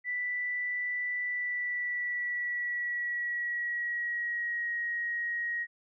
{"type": "tone with pitch glide", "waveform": "sine", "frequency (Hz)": [1975.5, 1888.5], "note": ["B6", "A#6"], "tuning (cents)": [0, 22], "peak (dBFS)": -30, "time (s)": [0.04, 5.67], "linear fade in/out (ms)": 50, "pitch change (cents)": -78, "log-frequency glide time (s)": [1.22, 4.76], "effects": []}